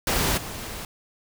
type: noise with level steps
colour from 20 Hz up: pink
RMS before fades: -23 / -35 dBFS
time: 0.07-0.85 s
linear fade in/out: 2 ms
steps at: 0.37 s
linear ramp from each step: 10 ms
effects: none